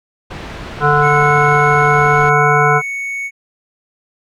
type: low-pass noise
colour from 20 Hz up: pink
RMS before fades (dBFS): -29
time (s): 0.3-2.3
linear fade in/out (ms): 10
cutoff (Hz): 3100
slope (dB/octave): 12
type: harmonic tone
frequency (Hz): 146.83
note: D3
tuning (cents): 0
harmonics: 1 / 3 / 5 / 7 / 9 / 10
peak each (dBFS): -16 / -16 / -16 / -16 / -16 / -16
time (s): 0.8-2.82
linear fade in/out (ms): 50
type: tone with pitch glide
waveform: triangle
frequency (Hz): 2195 to 2221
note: C#7 to C#7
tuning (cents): -18 to +3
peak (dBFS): -18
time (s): 1.01-3.31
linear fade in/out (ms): 50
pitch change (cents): +21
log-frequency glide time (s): 1.85-2.46
effects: none